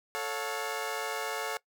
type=chord; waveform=15% pulse; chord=A augmented; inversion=none; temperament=equal with one note detuned; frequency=440 / 554.4 / 713.5 Hz; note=A4 / C#5 / E#5; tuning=0 / 0 / +37 cents; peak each=-29 / -31 / -32 dBFS; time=0.15-1.57 s; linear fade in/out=0 ms; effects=noise-tail reverb RT60 0.1 s tail -21 dB re dry